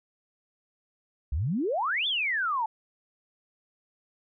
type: exponential two-way sweep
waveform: sine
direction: up then down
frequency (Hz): 61.1 to 3576 to 851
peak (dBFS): -25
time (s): 1.32-2.66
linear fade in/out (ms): 5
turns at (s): 2.07
effects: none